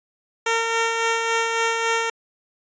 10% pulse tone with tremolo, 456.9 Hz, A#4, 35 cents flat, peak -10 dBFS, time 0.46-2.1 s, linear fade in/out 5 ms, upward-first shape sine, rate 3.6 Hz, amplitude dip 35%, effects resampled to 16000 Hz

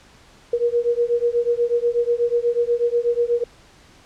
sine beating tone pair, 471.8 / 480 Hz, A#4 / B4, +21 / -49 cents, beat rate 8.2 Hz, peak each -20 dBFS, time 0.53-3.44 s, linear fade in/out 5 ms, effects pink hiss -50 dBFS RMS until 4.05 s + low-pass 7000 Hz 12 dB/octave

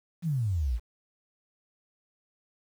sine exponential sweep, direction down, 179.1 to 52 Hz, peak -25 dBFS, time 0.22-0.8 s, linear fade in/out 50 ms, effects 9-bit

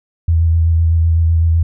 sine tone with vibrato, 82.41 Hz, E2, in tune, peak -9 dBFS, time 0.28-1.63 s, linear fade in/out 5 ms, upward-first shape square, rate 7.9 Hz, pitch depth 19 cents each way, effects none

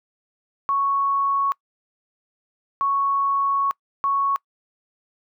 sine tone bursts at uneven times, 1108.7 Hz, C#6, in tune, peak -18 dBFS, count 3, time 0.69-1.52 / 2.81-3.71 / 4.04-4.36 s, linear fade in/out 0 ms, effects noise-tail reverb RT60 0.1 s tail -25 dB re dry

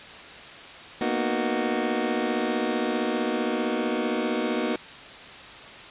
25% pulse chord, B major seventh, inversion third, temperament just, 231.5 / 246.9 / 308.7 / 370.4 Hz, A#3 / B3 / D#4 / F#4, -12 / 0 / -14 / +2 cents, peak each -26 dBFS, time 1.01-4.76 s, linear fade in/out 2 ms, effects white hiss -42 dBFS RMS until 5.9 s + resampled to 8000 Hz

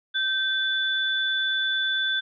sine tone pair together, 1555 / 3482 Hz, G6 / A7, -14 / -19 cents, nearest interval octave + major second, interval 1395 cents, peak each -25 dBFS, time 0.14-2.21 s, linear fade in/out 20 ms, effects none

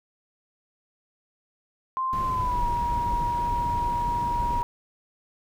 sine tone with pitch glide, 1046.5 to 954.1 Hz, C6 to A#5, 0 to +40 cents, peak -24 dBFS, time 1.97-4.63 s, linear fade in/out 0 ms, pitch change -160 cents, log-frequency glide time 2.24-2.66 s
brown noise, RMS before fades -31 dBFS, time 2.13-4.62 s, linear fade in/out 0 ms
effects none

